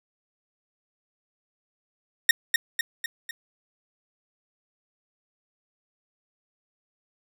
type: tone with echo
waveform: sawtooth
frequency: 1848 Hz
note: A#6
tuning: 16 cents flat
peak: -9 dBFS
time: 2.29-2.31 s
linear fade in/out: 2 ms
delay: 250 ms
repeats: 4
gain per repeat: -5 dB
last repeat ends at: 3.31 s
effects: none